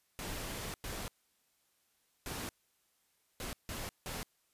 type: noise bursts at uneven times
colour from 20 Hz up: pink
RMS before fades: -41 dBFS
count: 6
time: 0.19-0.74 / 0.84-1.08 / 2.26-2.49 / 3.4-3.53 / 3.69-3.89 / 4.06-4.23 s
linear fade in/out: 0 ms
effects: white hiss -75 dBFS RMS until 4.53 s + resampled to 32000 Hz